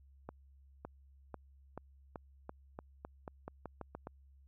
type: accelerating click train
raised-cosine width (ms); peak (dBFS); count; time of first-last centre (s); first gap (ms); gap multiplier
1; -29; 14; 0.29-4.071; 560; 0.88
effects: added 68 Hz sine -59 dBFS peak until 4.47 s